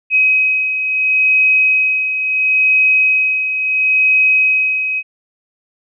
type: beating tone pair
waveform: sine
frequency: 2533 / 2533.73 Hz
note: D#7 / D#7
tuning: +30 / +31 cents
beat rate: 0.73 Hz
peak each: -19 / -11 dBFS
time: 0.1-5.03 s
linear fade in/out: 50 ms
effects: none